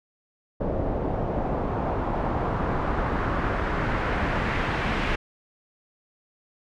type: noise with low-pass filter sweep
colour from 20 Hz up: pink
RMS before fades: -26 dBFS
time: 0.6-5.16 s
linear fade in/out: 10 ms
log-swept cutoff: 600 to 2300 Hz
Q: 1.4
effects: none